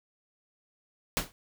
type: noise with exponential decay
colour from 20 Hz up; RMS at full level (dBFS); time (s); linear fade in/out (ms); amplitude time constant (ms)
pink; -24; 1.17-1.32; 0; 32
effects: none